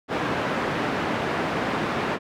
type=band-pass noise; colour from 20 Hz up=pink; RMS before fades=-26 dBFS; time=0.08-2.19 s; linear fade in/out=50 ms; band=190 to 2000 Hz; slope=12 dB/octave; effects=none